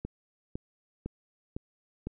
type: click train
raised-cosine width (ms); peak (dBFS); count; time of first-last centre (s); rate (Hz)
3; -22; 5; 0.05-2.07; 1.98
effects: none